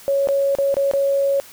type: tone with dropouts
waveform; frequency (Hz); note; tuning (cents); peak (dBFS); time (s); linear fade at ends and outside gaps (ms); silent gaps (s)
sine; 554.4; C#5; 0; -15; 0.08-1.4; 0; 0.273-0.287 / 0.551-0.586 / 0.742-0.768 / 0.913-0.936
effects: white hiss -43 dBFS RMS until 1.52 s